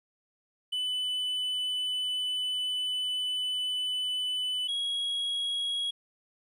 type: tone pair in turn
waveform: triangle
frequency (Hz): 2998 / 3312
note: F#7 / G#7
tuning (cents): +22 / -5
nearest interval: major second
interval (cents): 173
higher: second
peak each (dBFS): -27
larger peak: neither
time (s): 0.72-4.68 / 4.68-5.91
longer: first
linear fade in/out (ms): 10
effects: resampled to 32000 Hz + 11-bit